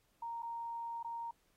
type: tone with dropouts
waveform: sine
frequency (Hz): 930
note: A#5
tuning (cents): -4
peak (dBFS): -39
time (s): 0.22-1.31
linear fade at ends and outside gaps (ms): 5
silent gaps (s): 0.423-0.429 / 1.029-1.045
effects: pink hiss -75 dBFS RMS until 1.56 s + AAC 48 kbps